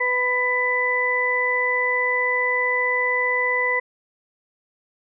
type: harmonic tone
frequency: 498.3 Hz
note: B4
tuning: 15 cents sharp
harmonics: 1 / 2 / 4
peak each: -26 / -26 / -20 dBFS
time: 0-3.8 s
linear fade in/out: 10 ms
effects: none